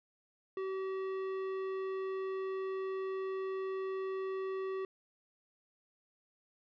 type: tone with tanh clipping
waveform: sine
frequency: 381.9 Hz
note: G4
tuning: 45 cents flat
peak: -37 dBFS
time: 0.57-4.85 s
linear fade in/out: 2 ms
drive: 13 dB
effects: none